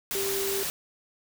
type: tone in noise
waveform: sine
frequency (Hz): 392.9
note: G4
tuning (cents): +4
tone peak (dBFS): -29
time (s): 0.15-0.63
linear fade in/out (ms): 0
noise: white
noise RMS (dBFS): -31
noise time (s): 0.11-0.7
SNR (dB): -1
effects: none